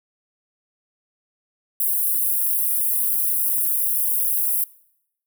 white high-pass noise, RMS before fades -21 dBFS, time 1.8-4.64 s, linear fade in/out 2 ms, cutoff 9800 Hz, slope 48 dB/octave, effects noise-tail reverb RT60 0.8 s tail -23 dB re dry

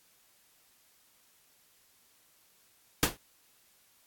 pink noise with exponential decay, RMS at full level -20 dBFS, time 3.03-3.17 s, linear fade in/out 0 ms, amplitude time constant 30 ms, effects white hiss -65 dBFS RMS until 4.06 s + AAC 64 kbps

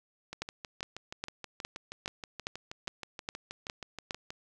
two click trains, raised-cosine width 0.2 ms, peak -23 / -17 dBFS, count 26 / 10, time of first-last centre 0.33-4.305 / 0.42-4.109 s, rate 6.29 / 2.44 Hz, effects none

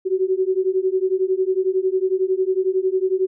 sine beating tone pair, 370.8 / 381.8 Hz, F#4 / G4, +4 / -46 cents, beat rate 11 Hz, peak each -20 dBFS, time 0.05-3.27 s, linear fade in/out 20 ms, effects none

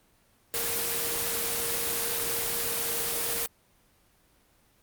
sine tone in noise, 466.2 Hz, A#4, in tune, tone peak -38 dBFS, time 0.54-3.46 s, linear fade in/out 0 ms, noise white, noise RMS -29 dBFS, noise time 0.54-3.46 s, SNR -12 dB, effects pink hiss -64 dBFS RMS until 4.82 s + Opus 24 kbps

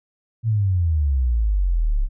sine exponential sweep, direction down, 116.54 to 32.7 Hz, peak -16 dBFS, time 0.43-2.09 s, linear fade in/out 50 ms, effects none

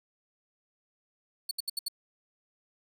sawtooth tone bursts, 4435 Hz, C#8, in tune, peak -27 dBFS, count 5, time 1.49-1.884 s, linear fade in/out 5 ms, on 22 ms, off 71 ms, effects none

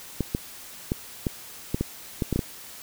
clicks, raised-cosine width 3 ms, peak -11 dBFS, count 10, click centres 0.207 / 0.349 / 0.919 / 1.268 / 1.745 / 1.81 / 2.222 / 2.327 / 2.36 / 2.392 s, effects white hiss -43 dBFS RMS until 2.82 s

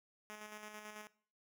5% pulse tone with tremolo, 212 Hz, G#3, 36 cents sharp, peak -36 dBFS, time 0.3-1.07 s, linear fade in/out 0 ms, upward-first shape square, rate 9.1 Hz, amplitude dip 40%, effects noise-tail reverb RT60 0.5 s tail -19 dB re dry

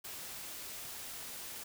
white noise, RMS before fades -45 dBFS, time 0.04-1.64 s, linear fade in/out 10 ms, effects none

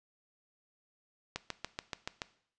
click train, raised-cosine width 0.2 ms, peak -18 dBFS, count 7, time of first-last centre 1.36-2.218 s, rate 6.99 Hz, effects noise-tail reverb RT60 0.6 s tail -17 dB re dry + resampled to 22050 Hz

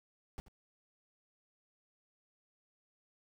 brown noise with echo, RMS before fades -42 dBFS, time 0.38-0.4 s, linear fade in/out 0 ms, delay 82 ms, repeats 1, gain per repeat -15 dB, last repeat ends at 0.482 s, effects none

